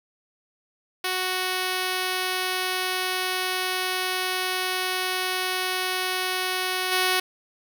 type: tone with level steps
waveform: 5% pulse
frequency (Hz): 370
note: F#4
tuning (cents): 0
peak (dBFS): -13 / -9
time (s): 1.04-7.2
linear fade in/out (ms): 5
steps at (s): 6.91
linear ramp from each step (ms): 20
effects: none